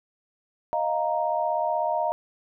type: chord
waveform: sine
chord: Eb suspended second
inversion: none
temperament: equal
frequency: 622.3 / 698.5 / 932.3 Hz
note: Eb5 / F5 / Bb5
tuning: 0 / 0 / 0 cents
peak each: -27 dBFS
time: 0.73-2.12 s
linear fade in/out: 0 ms
effects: none